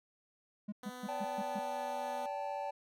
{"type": "tone bursts", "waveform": "triangle", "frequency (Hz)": 207.7, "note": "G#3", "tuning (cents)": 0, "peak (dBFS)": -35, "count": 6, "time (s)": [0.68, 1.594], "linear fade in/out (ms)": 10, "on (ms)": 44, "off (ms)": 130}
{"type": "tone with pitch glide", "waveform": "10% pulse", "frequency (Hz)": [250, 246.6], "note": ["B3", "B3"], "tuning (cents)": [21, -2], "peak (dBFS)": -37, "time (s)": [0.83, 2.26], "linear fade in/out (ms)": 2, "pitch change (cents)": -23, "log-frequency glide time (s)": [1.12, 1.58]}
{"type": "chord", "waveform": "triangle", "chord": "D suspended fourth", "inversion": "none", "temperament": "equal with one note detuned", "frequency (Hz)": [574.2, 784, 880], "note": ["D5", "G5", "A5"], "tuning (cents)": [-39, 0, 0], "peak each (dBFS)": -39, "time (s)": [1.08, 2.71], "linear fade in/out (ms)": 10}
{"effects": []}